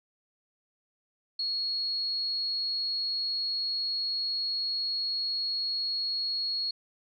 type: tone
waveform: sine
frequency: 4322 Hz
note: C#8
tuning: 45 cents flat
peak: -28 dBFS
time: 1.39-6.71 s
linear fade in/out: 5 ms
effects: none